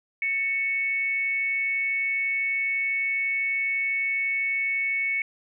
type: tone with frequency modulation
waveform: sine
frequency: 2217 Hz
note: C#7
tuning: in tune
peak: -23 dBFS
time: 0.22-5.22 s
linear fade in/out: 2 ms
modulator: 415 Hz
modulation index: 0.26
effects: none